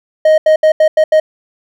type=tone bursts at uneven times; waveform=triangle; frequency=624 Hz; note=D#5; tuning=5 cents sharp; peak=-3 dBFS; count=6; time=0.25-0.38 / 0.46-0.56 / 0.63-0.72 / 0.8-0.88 / 0.97-1.04 / 1.12-1.2 s; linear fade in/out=5 ms; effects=none